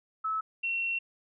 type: tone pair in turn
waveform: sine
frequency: 1300 / 2723 Hz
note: E6 / F7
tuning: -24 / -44 cents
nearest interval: octave + minor second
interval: 1280 cents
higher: second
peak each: -28 dBFS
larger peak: neither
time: 0.24-0.41 / 0.63-0.99 s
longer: second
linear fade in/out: 10 ms
effects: none